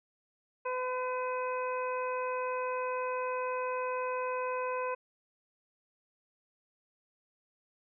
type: harmonic tone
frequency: 506 Hz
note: B4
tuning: 42 cents sharp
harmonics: 1 / 2 / 3 / 4 / 5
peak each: -34 / -35 / -44 / -52 / -43 dBFS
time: 0.65-4.95 s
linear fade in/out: 10 ms
effects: none